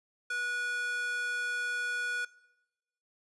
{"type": "tone with high-pass filter", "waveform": "square", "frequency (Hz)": 487, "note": "B4", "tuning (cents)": -24, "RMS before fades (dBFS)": -34, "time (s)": [0.3, 2.25], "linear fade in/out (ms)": 5, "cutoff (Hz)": 1500, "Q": 3.7, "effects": ["noise-tail reverb RT60 0.9 s tail -20 dB re dry", "resampled to 24000 Hz"]}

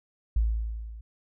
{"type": "tone with level ramp", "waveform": "sine", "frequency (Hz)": 55.3, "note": "A1", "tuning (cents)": 9, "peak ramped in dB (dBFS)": [-19, -40], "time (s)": [0.36, 1.01], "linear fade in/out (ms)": 5, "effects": []}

